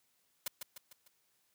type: noise with echo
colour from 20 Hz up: white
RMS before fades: -36 dBFS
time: 0.46-0.48 s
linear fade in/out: 5 ms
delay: 150 ms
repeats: 4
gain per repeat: -6 dB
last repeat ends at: 1.08 s
effects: white hiss -75 dBFS RMS until 1.54 s + high-pass 60 Hz 12 dB/octave